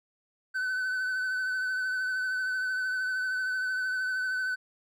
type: tone with vibrato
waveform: triangle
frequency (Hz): 1514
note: F#6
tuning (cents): +39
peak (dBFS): -26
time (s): 0.54-4.56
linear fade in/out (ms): 20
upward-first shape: triangle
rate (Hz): 13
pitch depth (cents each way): 30
effects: none